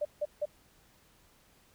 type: tone bursts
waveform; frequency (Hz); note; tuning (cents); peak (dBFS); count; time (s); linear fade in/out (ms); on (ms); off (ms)
sine; 594; D5; +20; -28; 3; 0.01-0.456; 10; 42; 160
effects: pink hiss -64 dBFS RMS until 1.74 s

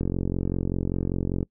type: click train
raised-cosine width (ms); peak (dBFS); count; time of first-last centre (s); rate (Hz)
3; -13; 65; 0.01-1.429; 45.1
effects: noise-tail reverb RT60 0.1 s tail -25 dB re dry

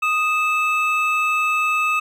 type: tone pair together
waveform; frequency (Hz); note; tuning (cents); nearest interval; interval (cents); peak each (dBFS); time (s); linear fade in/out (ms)
triangle; 1244.5 / 2616; D#6 / E7; 0 / -14; octave + minor second; 1286; -18; 0.02-2; 10
effects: none

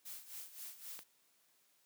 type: noise with tremolo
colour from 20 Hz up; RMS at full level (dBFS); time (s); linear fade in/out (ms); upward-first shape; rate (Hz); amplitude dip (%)
blue; -47; 0.05-1.04; 10; sine; 3.8; 75
type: click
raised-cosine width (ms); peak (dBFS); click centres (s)
0.2; -31; 0.991
effects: white hiss -73 dBFS RMS until 1.85 s + high-pass 150 Hz 12 dB/octave

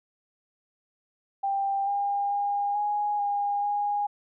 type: tone with pitch steps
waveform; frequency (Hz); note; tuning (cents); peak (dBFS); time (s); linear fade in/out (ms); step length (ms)
sine; 790 / 806 / 811 / 829 / 813 / 821; G5 / G5 / G#5 / G#5 / G#5 / G#5; +13 / +48 / -41 / -3 / -37 / -20; -24; 1.43-4.07; 10; 440
effects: none

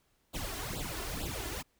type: noise with flanger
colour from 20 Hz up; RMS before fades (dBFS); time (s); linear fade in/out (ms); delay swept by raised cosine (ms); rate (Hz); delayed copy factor
pink; -38; 0.33-1.63; 20; 0.24 to 2.94; 2.2; +0.95
effects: pink hiss -73 dBFS RMS until 1.79 s

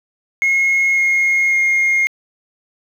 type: tone with pitch steps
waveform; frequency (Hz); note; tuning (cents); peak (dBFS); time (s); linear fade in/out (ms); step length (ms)
sine; 2162 / 2148 / 2135; C#7 / C7 / C7; -44 / +45 / +34; -10; 0.42-2.07; 0; 550
effects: tanh soft clip ceiling -10 dBFS + 7-bit

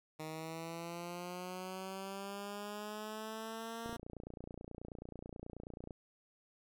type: linear sweep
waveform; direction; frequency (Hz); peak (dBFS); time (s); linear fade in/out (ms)
10% pulse; up; 155.56 to 233.1; -34; 0.19-3.97; 10
type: click train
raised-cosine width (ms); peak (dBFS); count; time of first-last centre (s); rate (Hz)
2; -33; 61; 3.86-5.908; 29.3
effects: none

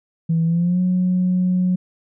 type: tone with pitch glide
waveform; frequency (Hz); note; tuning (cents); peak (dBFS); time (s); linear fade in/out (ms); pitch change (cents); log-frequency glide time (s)
sine; 164.3 to 182.3; E3 to F#3; -5 to -25; -14; 0.29-1.76; 10; +180; 0.45-0.8
effects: tanh soft clip ceiling -11 dBFS

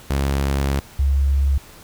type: tone pair in turn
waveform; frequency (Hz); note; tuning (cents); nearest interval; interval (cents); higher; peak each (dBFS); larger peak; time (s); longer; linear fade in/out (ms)
sawtooth / sine; 69 / 69; C#2 / C#2; -7 / -7; unison; 0; neither; -14; neither; 0.1-0.8 / 0.99-1.58; first; 5
effects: pink hiss -44 dBFS RMS until 1.83 s

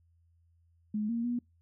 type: tone with pitch steps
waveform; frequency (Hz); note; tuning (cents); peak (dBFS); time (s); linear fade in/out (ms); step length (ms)
sine; 211.7 / 232.8 / 241.5; G#3 / A#3 / B3; +33 / -2 / -39; -29; 0.94-1.39; 5; 150
effects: noise-tail reverb RT60 0.2 s tail -26 dB re dry + added 84 Hz sine -64 dBFS peak until 1.61 s

